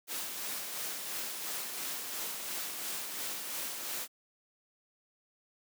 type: noise with tremolo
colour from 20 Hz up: white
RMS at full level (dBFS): -37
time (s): 0.07-4.08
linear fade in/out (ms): 50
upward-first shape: sine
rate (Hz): 2.9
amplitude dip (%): 35
effects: high-pass 200 Hz 12 dB/octave